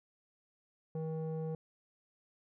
square tone with low-pass filter, 159.3 Hz, D#3, 41 cents sharp, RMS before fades -38 dBFS, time 0.95-1.55 s, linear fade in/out 2 ms, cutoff 560 Hz, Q 2.3, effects none

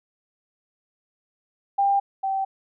sine tone pair in turn, 796 / 774.7 Hz, G5 / G5, +26 / -21 cents, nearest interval unison, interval 47 cents, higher first, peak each -17 / -22 dBFS, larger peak first, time 1.78-2 / 2.23-2.45 s, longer neither, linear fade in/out 10 ms, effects none

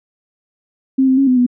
sine tone with pitch steps, 265.3 / 261.1 / 273.2 / 253.6 / 246.2 Hz, C4 / C4 / C#4 / B3 / B3, +24 / -3 / -25 / +46 / -5 cents, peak -9 dBFS, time 0.98-1.465 s, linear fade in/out 10 ms, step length 97 ms, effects none

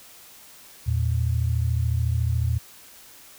sine tone pair together, 81.9 / 115.82 Hz, E2 / A#2, -11 / -11 cents, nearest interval tritone, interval 600 cents, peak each -23 dBFS, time 0.86-2.59 s, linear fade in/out 20 ms, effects white hiss -48 dBFS RMS until 3.38 s

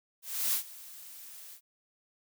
blue noise with ADSR envelope, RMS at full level -28 dBFS, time 0.22-1.61 s, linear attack 310 ms, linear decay 100 ms, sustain -20 dB, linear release 79 ms, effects none

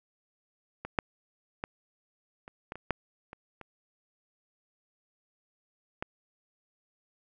clicks, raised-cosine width 0.5 ms, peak -22 / -10 / -18 / -30 / -22 / -27 / -12 / -28 / -29 / -18 dBFS, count 10, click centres 0.85 / 0.988 / 1.639 / 2.479 / 2.721 / 2.756 / 2.907 / 3.331 / 3.613 / 6.025 s, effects none

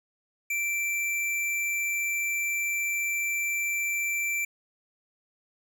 square tone, 2343 Hz, D7, 5 cents flat, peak -27 dBFS, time 0.5-4.45 s, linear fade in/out 5 ms, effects none

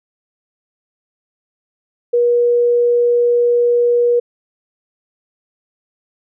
sine tone, 480 Hz, B4, 49 cents flat, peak -10 dBFS, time 2.13-4.2 s, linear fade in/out 10 ms, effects none

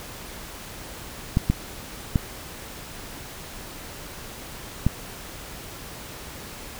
clicks, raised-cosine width 5 ms, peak -6 dBFS, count 4, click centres 1.371 / 1.5 / 2.158 / 4.866 s, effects pink hiss -39 dBFS RMS until 6.79 s

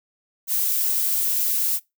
violet noise, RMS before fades -22 dBFS, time 0.47-1.8 s, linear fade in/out 50 ms, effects noise-tail reverb RT60 0.2 s tail -22 dB re dry

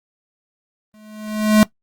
square tone with exponential growth, 213.9 Hz, A3, 49 cents flat, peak -7 dBFS, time 0.94-1.63 s, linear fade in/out 0 ms, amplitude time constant 150 ms, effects noise-tail reverb RT60 0.1 s tail -19 dB re dry + Opus 32 kbps

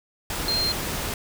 sine tone in noise, 4186 Hz, C8, in tune, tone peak -22 dBFS, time 0.48-0.72 s, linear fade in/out 2 ms, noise pink, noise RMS -29 dBFS, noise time 0.3-1.14 s, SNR +4 dB, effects none

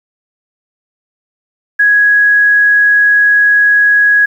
sine tone, 1665 Hz, G#6, 4 cents sharp, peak -5 dBFS, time 1.79-4.26 s, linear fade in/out 10 ms, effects 7-bit

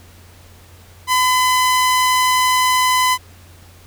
sawtooth tone, 1011 Hz, B5, 40 cents sharp, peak -9 dBFS, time 1.07-3.18 s, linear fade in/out 50 ms, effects added 88 Hz sine -43 dBFS peak until 3.86 s + pink hiss -47 dBFS RMS until 3.86 s

